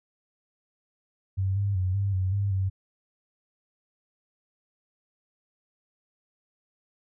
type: tone with pitch steps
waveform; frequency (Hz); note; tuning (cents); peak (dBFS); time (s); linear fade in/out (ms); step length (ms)
sine; 95.8 / 100.3 / 92.4 / 99.3 / 93.5 / 100.2 / 95.5; G2 / G2 / F#2 / G2 / F#2 / G2 / G2; -39 / +40 / -2 / +23 / +19 / +38 / -45; -23; 1.37-2.7; 20; 190
effects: none